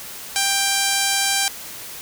5% pulse tone with low-pass filter, 789 Hz, G5, 11 cents sharp, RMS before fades -20 dBFS, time 0.36-1.48 s, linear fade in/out 0 ms, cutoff 12000 Hz, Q 1, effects white hiss -35 dBFS RMS until 2.01 s

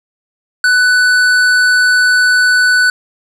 sine tone with hard clipping, 1492 Hz, F#6, 14 cents sharp, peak -9 dBFS, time 0.64-2.9 s, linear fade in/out 2 ms, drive 11 dB, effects none

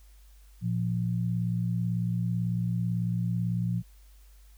sine tone pair together, 116.54 / 174.61 Hz, A#2 / F3, 0 / 0 cents, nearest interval perfect fifth, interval 700 cents, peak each -28 / -29 dBFS, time 0.61-3.83 s, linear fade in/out 50 ms, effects added 50 Hz sine -51 dBFS peak until 4.57 s + white hiss -64 dBFS RMS until 4.57 s

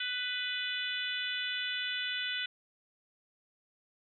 harmonic tone, 496.7 Hz, B4, 10 cents sharp, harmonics 3 / 4 / 5 / 6 / 7 / 8, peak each -38 / -41 / -42 / -38 / -38 / -48 dBFS, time 0-2.46 s, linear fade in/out 5 ms, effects none

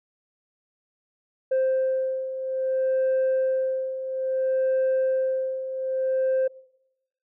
sine beating tone pair, 523.3 / 523.9 Hz, C5 / C5, 0 / +2 cents, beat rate 0.6 Hz, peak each -26 / -21 dBFS, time 1.51-6.48 s, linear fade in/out 10 ms, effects noise-tail reverb RT60 0.9 s tail -24 dB re dry + tanh soft clip ceiling -18 dBFS

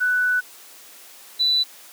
sine tone pair in turn, 1489 / 3975 Hz, F#6 / B7, +11 / +10 cents, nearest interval octave + perfect fourth, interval 1699 cents, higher second, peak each -17 / -16 dBFS, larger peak second, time 0-0.41 / 1.39-1.64 s, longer first, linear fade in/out 20 ms, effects white hiss -45 dBFS RMS until 1.92 s + high-pass 300 Hz 12 dB/octave

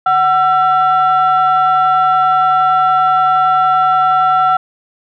sine tone pair together, 746 / 1344.7 Hz, F#5 / E6, +14 / +34 cents, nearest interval minor seventh, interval 1020 cents, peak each -10 dBFS, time 0.06-4.57 s, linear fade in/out 5 ms, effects tanh soft clip ceiling -4 dBFS

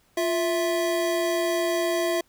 square tone pair together, 349.3 / 659.3 Hz, F4 / E5, 0 / 0 cents, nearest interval major seventh, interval 1100 cents, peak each -26 dBFS, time 0.17-2.21 s, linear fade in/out 5 ms, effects pink hiss -63 dBFS RMS until 2.28 s

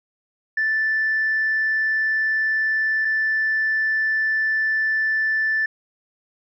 sine tone pair in turn, 1760 / 1760 Hz, A6 / A6, 0 / 0 cents, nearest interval unison, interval 0 cents, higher neither, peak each -17 dBFS, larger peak neither, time 0.57-3.05 / 3.05-5.66 s, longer second, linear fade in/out 5 ms, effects tanh soft clip ceiling -14 dBFS

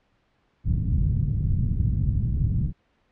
white low-pass noise, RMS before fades -23 dBFS, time 0.64-2.73 s, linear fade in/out 50 ms, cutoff 150 Hz, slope 24 dB/octave, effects pink hiss -67 dBFS RMS until 3.11 s + low-pass 3000 Hz 12 dB/octave

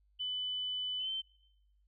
sine tone with pitch glide, 3000 to 3095 Hz, F#7 to G7, +23 to -23 cents, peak -34 dBFS, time 0.19-1.22 s, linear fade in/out 20 ms, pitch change +54 cents, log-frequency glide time 0.99-1.1 s, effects noise-tail reverb RT60 1.0 s tail -26 dB re dry + added 50 Hz sine -67 dBFS peak until 1.87 s

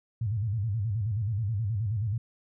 sine tone with vibrato, 106.5 Hz, G#2, 44 cents sharp, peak -26 dBFS, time 0.21-2.18 s, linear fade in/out 5 ms, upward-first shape square, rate 9.4 Hz, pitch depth 140 cents each way, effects none

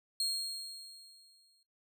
35% pulse tone with exponential decay, 4251 Hz, C8, 27 cents sharp, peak -28 dBFS, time 0.2-1.63 s, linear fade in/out 2 ms, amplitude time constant 310 ms, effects noise-tail reverb RT60 0.2 s tail -23 dB re dry

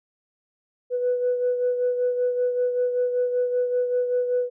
sine beating tone pair, 493.9 / 499.1 Hz, B4 / B4, 0 / +18 cents, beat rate 5.2 Hz, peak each -20 / -29 dBFS, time 0.9-4.5 s, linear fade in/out 50 ms, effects tanh soft clip ceiling -15 dBFS

